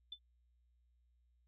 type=tone with exponential decay; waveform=sine; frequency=3522 Hz; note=A7; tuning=1 cent sharp; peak=-40 dBFS; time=0.12-0.19 s; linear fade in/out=5 ms; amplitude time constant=15 ms; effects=added 60 Hz sine -70 dBFS peak until 1.47 s